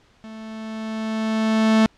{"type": "tone with level ramp", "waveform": "45% pulse", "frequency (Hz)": 220, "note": "A3", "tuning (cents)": 0, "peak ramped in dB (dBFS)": [-36, -12], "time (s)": [0.24, 1.86], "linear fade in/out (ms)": 0, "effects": ["pink hiss -57 dBFS RMS until 1.97 s", "low-pass 5000 Hz 12 dB/octave"]}